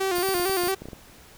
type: tone with vibrato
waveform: sawtooth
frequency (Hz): 369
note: F#4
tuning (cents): -5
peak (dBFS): -19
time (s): 0-0.75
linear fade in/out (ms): 10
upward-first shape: square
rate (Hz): 4.4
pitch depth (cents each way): 73
type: tone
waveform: 10% pulse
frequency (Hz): 4630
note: D8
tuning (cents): -25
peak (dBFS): -24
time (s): 0.15-0.72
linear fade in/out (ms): 5
type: clicks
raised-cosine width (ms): 2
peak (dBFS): -24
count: 11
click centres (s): 0.184 / 0.289 / 0.352 / 0.398 / 0.496 / 0.636 / 0.673 / 0.82 / 0.856 / 0.886 / 0.932
effects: pink hiss -50 dBFS RMS until 1.37 s